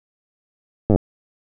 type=slowing click train; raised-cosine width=2 ms; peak=-3 dBFS; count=7; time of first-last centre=0.9-0.96 s; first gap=9 ms; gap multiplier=1.04; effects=none